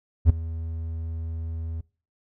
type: tone with ADSR envelope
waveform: triangle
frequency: 81.6 Hz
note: E2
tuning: 17 cents flat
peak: -7 dBFS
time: 0.25-1.81 s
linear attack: 46 ms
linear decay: 10 ms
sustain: -20 dB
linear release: 5 ms
effects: noise-tail reverb RT60 0.4 s tail -24 dB re dry